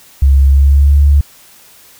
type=tone with pitch glide; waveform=sine; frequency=68.4 to 71.59 Hz; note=C#2 to D2; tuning=-23 to -44 cents; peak=-4 dBFS; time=0.22-1.21 s; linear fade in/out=5 ms; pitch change=+79 cents; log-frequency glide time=0.48-0.99 s; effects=white hiss -42 dBFS RMS until 1.99 s